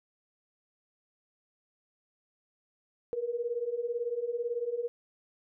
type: beating tone pair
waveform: sine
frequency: 463.6 / 481.6 Hz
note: A#4 / B4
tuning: -10 / -44 cents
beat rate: 18 Hz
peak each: -35 / -32 dBFS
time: 3.13-4.88 s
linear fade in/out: 0 ms
effects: none